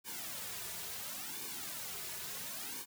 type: noise with flanger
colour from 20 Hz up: white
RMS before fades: -43 dBFS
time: 0.04-2.86 s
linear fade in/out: 50 ms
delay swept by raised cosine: 1.5 to 3.8 ms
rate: 0.72 Hz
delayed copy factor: -0.95
effects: none